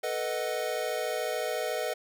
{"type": "chord", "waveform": "square", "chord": "B dominant seventh", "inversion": "third", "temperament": "equal", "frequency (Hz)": [440, 493.9, 622.3, 740], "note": ["A4", "B4", "D#5", "F#5"], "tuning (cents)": [0, 0, 0, 0], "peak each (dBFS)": [-37, -35, -34, -38], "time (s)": [0.03, 1.94], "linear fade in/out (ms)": 10, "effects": []}